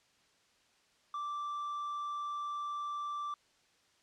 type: tone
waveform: triangle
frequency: 1172 Hz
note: D6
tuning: 4 cents flat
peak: -34 dBFS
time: 1.14-3.34 s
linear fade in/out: 2 ms
effects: white hiss -69 dBFS RMS until 4.02 s + low-pass 6000 Hz 12 dB/octave